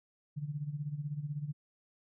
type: tone with tremolo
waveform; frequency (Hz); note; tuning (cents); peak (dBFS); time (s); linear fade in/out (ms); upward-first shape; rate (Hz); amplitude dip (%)
sine; 146.83; D3; 0; -32; 0.36-1.53; 20; sine; 16; 75
effects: none